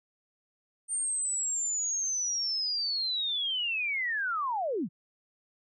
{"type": "linear sweep", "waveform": "sine", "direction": "down", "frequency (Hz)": [8870, 136.1], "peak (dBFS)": -28, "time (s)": [0.88, 4.89], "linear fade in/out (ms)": 50, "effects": []}